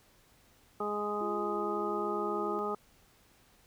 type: harmonic tone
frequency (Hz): 207.7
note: G#3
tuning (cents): 0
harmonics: 1 / 2 / 3 / 4 / 5 / 6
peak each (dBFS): -41 / -35 / -43 / -39 / -46 / -36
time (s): 0.8-2.75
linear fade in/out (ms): 5
type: tone with vibrato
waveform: sine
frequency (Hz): 345.5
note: F4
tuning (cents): -19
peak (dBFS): -37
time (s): 1.21-2.59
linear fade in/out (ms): 0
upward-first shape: triangle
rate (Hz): 1.4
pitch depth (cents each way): 17
effects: pink hiss -64 dBFS RMS until 3.66 s